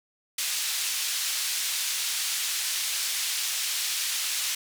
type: band-pass noise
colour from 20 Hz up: pink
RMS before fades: -29 dBFS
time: 0.38-4.55 s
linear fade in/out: 5 ms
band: 3100 to 12000 Hz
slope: 12 dB/octave
effects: none